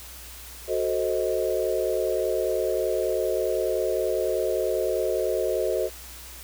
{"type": "chord", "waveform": "sine", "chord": "F# diminished seventh", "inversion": "none", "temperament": "equal with one note detuned", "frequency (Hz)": [370, 440, 523.3, 628.4], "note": ["F#4", "A4", "C5", "Eb5"], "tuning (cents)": [0, 0, 0, 17], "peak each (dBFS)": -28, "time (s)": [0.67, 5.9], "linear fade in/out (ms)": 50, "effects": ["added 60 Hz sine -45 dBFS peak until 6.43 s", "white hiss -43 dBFS RMS until 6.43 s"]}